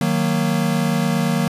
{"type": "chord", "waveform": "square", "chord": "D# minor", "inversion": "none", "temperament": "equal with one note detuned", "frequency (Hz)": [155.56, 185, 232.4], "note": ["D#3", "F#3", "A#3"], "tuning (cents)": [0, 0, -5], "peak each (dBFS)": -22, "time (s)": [0.01, 1.48], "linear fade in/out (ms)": 2, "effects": ["resampled to 32000 Hz"]}